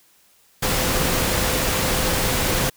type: tone in noise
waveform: sine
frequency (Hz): 512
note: C5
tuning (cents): -38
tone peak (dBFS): -30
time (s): 0.62-2.7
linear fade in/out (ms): 10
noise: pink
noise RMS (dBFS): -21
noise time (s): 0.62-2.7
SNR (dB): -12
effects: white hiss -57 dBFS RMS until 2.76 s